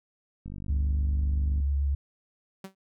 click train, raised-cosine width 5 ms, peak -27 dBFS, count 57, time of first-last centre 0.46-1.601 s, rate 49.1 Hz
sine tone with vibrato, 70.1 Hz, C#2, 20 cents sharp, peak -23 dBFS, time 0.69-1.95 s, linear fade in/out 5 ms, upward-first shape triangle, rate 8.1 Hz, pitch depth 26 cents each way
sawtooth tone with exponential decay, 191.8 Hz, G3, 37 cents flat, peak -31 dBFS, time 2.64-2.75 s, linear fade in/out 5 ms, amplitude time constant 22 ms
effects none

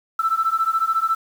sine beating tone pair, 1318.5 / 1332.5 Hz, E6 / E6, 0 / +18 cents, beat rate 14 Hz, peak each -20 dBFS, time 0.19-1.15 s, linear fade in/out 5 ms, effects tanh soft clip ceiling -10 dBFS + 7-bit

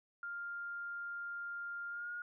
sine tone with pitch glide, 1400 to 1429.4 Hz, F6 to F6, +4 to +40 cents, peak -40 dBFS, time 0.23-2.22 s, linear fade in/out 2 ms, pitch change +36 cents, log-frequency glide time 1.89-2.1 s, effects none

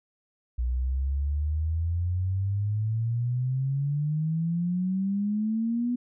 sine exponential sweep, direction up, 59.7 to 246.9 Hz, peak -24 dBFS, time 0.58-5.96 s, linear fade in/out 10 ms, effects none

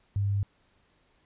sine tone, 100 Hz, G2, 35 cents sharp, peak -24 dBFS, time 0.16-0.43 s, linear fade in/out 0 ms, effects pink hiss -67 dBFS RMS until 1.25 s + resampled to 8000 Hz

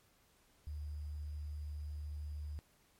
sine tone with sample-and-hold, 74.6 Hz, D2, 28 cents sharp, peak -40 dBFS, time 0.67-2.59 s, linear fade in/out 0 ms, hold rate 4900 Hz, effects pink hiss -70 dBFS RMS until 2.99 s + MP3 64 kbps

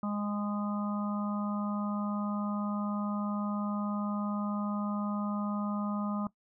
harmonic tone, 206.2 Hz, G#3, 12 cents flat, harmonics 1 / 3 / 4 / 5 / 6, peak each -31 / -43 / -45 / -44 / -41 dBFS, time 0.03-6.27 s, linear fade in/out 2 ms, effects noise-tail reverb RT60 0.1 s tail -18 dB re dry

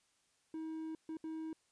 triangle tone bursts at uneven times, 318.7 Hz, D#4, 42 cents sharp, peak -38 dBFS, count 3, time 0.54-0.95 / 1.09-1.17 / 1.24-1.53 s, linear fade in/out 2 ms, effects white hiss -75 dBFS RMS until 1.71 s + resampled to 22050 Hz

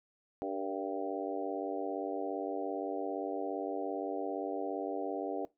harmonic tone with a mistuned harmonic, 97.5 Hz, G2, 9 cents flat, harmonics 3 / 4 / 5 / 6 / 7 / 8, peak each -39 / -40 / -41 / -42 / -42 / -43 dBFS, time 0.42-5.45 s, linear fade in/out 0 ms, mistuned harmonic 5, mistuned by -42 cents, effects noise-tail reverb RT60 0.2 s tail -20 dB re dry

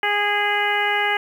harmonic tone with a mistuned harmonic, 411.8 Hz, G#4, 15 cents flat, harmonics 1 / 2 / 3 / 4 / 5 / 6 / 7, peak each -28 / -23 / -30 / -24 / -23 / -31 / -28 dBFS, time 0.03-1.17 s, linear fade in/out 2 ms, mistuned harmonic 7, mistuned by +24 cents, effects 8-bit

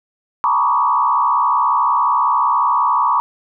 sine tone with frequency modulation, 1047 Hz, C6, 1 cent sharp, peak -12 dBFS, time 0.44-3.2 s, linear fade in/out 0 ms, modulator 65.5 Hz, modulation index 2.2, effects none

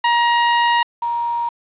sawtooth / sine tone pair in turn, 947 / 942.9 Hz, A#5 / A#5, +27 / +20 cents, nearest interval unison, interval 7 cents, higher first, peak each -9 / -18 dBFS, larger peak first, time 0.04-0.83 / 1.02-1.49 s, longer first, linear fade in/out 5 ms, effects resampled to 8000 Hz + 7-bit

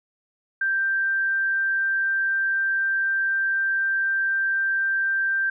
sine tone, 1574 Hz, G6, 7 cents sharp, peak -20 dBFS, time 0.61-5.5 s, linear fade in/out 5 ms, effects none

